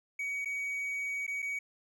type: tone with dropouts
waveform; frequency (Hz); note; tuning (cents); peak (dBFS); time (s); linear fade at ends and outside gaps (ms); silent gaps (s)
triangle; 2257; C#7; +31; -31; 0.19-1.59; 5; 0.448-0.456 / 1.267-1.277 / 1.421-1.425
effects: none